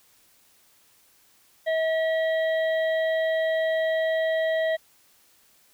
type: harmonic tone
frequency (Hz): 643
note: E5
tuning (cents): -43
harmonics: 1 / 3 / 5 / 6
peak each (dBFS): -22 / -30 / -40 / -45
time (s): 1.66-4.77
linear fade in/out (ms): 20
effects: white hiss -60 dBFS RMS until 5.73 s